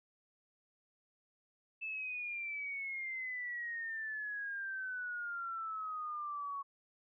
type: exponential sweep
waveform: sine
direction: down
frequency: 2637 to 1108.7 Hz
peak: -38 dBFS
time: 1.81-6.63 s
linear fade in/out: 20 ms
effects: none